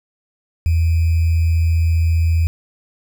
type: tone with sample-and-hold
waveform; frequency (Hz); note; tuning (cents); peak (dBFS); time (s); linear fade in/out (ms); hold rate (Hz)
sine; 82.41; E2; 0; -12; 0.66-2.47; 0; 2450
effects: none